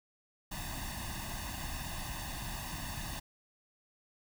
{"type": "noise with comb filter", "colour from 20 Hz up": "pink", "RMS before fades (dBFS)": -40, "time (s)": [0.51, 3.2], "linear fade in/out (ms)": 10, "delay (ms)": 1.1, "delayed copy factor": 0.95, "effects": []}